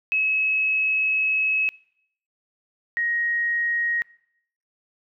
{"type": "tone pair in turn", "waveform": "sine", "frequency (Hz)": [2573, 1881.4], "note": ["E7", "A#6"], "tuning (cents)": [-43, 15], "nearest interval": "perfect fourth", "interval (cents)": 542, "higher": "first", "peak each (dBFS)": [-19, -21], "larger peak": "first", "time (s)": [[0.12, 1.69], [2.97, 4.02]], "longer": "first", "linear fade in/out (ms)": 0, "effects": ["noise-tail reverb RT60 0.7 s tail -23 dB re dry"]}